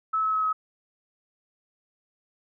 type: tone with pitch steps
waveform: sine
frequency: 1300 / 1291.8 / 1283.6 / 1275.5 Hz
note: E6 / E6 / E6 / D#6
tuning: -24 / -35 / -46 / +43 cents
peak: -22 dBFS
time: 0.13-0.53 s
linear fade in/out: 10 ms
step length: 100 ms
effects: none